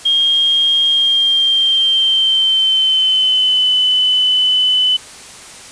sine tone with pitch glide, 3230 to 3014 Hz, G#7 to F#7, -49 to +31 cents, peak -10 dBFS, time 0.05-4.97 s, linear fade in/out 10 ms, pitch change -120 cents, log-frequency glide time 0.87-3.67 s, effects white hiss -35 dBFS RMS until 5.71 s + resampled to 22050 Hz

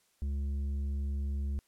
sine tone with tanh clipping, 70.1 Hz, C#2, 20 cents sharp, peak -32 dBFS, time 0.22-1.59 s, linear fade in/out 0 ms, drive 7 dB, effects white hiss -71 dBFS RMS until 1.67 s + low-pass 12000 Hz 12 dB/octave

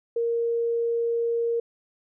sine tone, 466.2 Hz, A#4, in tune, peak -22 dBFS, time 0.16-1.6 s, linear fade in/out 5 ms, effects none

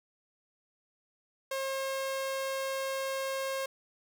sawtooth tone, 537 Hz, C5, 45 cents sharp, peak -28 dBFS, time 1.51-3.66 s, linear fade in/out 5 ms, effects none

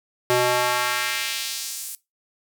square tone with high-pass filter sweep, 123.47 Hz, B2, in tune, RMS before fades -24 dBFS, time 0.3-1.95 s, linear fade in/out 0 ms, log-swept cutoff 380 to 9800 Hz, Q 1.1, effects noise-tail reverb RT60 0.2 s tail -19 dB re dry

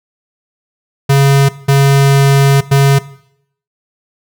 square tone bursts at uneven times, 138.5 Hz, C#3, 1 cent flat, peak -6 dBFS, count 3, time 1.09-1.49 / 1.68-2.61 / 2.71-2.99 s, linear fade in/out 10 ms, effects noise-tail reverb RT60 0.7 s tail -18 dB re dry

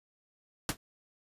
pink noise with exponential decay, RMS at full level -25 dBFS, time 0.69-0.77 s, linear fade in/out 2 ms, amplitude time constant 17 ms, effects resampled to 32000 Hz

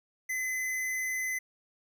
square tone, 2031 Hz, B6, 48 cents sharp, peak -31 dBFS, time 0.29-1.39 s, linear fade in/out 10 ms, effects none

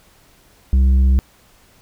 sine tone with tanh clipping, 65.41 Hz, C2, in tune, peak -11 dBFS, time 0.73-1.19 s, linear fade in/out 0 ms, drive 6 dB, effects pink hiss -52 dBFS RMS until 1.81 s

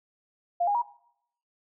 sine tone with pitch steps, 698.5 / 816.4 / 954.2 Hz, F5 / G#5 / A#5, 0 / -30 / +40 cents, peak -22 dBFS, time 0.6-0.822 s, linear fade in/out 10 ms, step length 74 ms, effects noise-tail reverb RT60 0.7 s tail -19 dB re dry

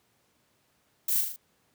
violet noise with echo, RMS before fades -27 dBFS, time 1.08-1.21 s, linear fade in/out 5 ms, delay 38 ms, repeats 4, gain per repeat -4 dB, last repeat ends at 1.362 s, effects pink hiss -69 dBFS RMS until 1.74 s + high-pass 100 Hz 12 dB/octave

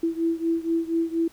sine beating tone pair, 329.6 / 333.8 Hz, E4 / E4, 0 / +22 cents, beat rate 4.2 Hz, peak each -24 / -26 dBFS, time 0.03-1.28 s, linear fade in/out 5 ms, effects pink hiss -54 dBFS RMS until 1.32 s

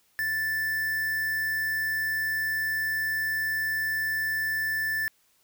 triangle tone with quantisation, 1760 Hz, A6, in tune, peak -24 dBFS, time 0.19-5.08 s, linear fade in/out 0 ms, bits 6, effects white hiss -66 dBFS RMS until 5.43 s

